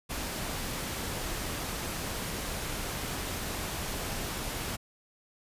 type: noise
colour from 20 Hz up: pink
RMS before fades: -35 dBFS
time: 0.09-4.77 s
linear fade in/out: 20 ms
effects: resampled to 32000 Hz